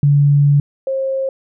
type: tone pair in turn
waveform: sine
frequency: 143.5 / 534.6 Hz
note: D3 / C5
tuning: -40 / +37 cents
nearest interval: octave + major seventh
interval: 2277 cents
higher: second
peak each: -8 / -16 dBFS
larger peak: first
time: 0.03-0.6 / 0.87-1.29 s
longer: first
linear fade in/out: 2 ms
effects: none